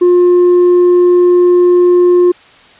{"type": "tone with tanh clipping", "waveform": "sine", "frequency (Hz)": 355.4, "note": "F4", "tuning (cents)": 30, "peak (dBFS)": -5, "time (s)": [0.01, 2.32], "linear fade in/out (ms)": 10, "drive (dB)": 2, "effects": ["white hiss -41 dBFS RMS until 2.79 s", "resampled to 8000 Hz"]}